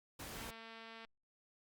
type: noise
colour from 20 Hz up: pink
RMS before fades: -48 dBFS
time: 0.19-0.51 s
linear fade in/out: 10 ms
type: click train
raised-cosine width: 0.3 ms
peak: -37 dBFS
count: 159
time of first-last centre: 0.35-1.049 s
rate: 226 Hz
effects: Opus 48 kbps